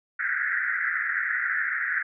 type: band-pass noise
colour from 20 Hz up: white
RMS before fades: -27 dBFS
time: 0.19-2.03 s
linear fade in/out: 10 ms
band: 1400 to 2000 Hz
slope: 96 dB/octave
effects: none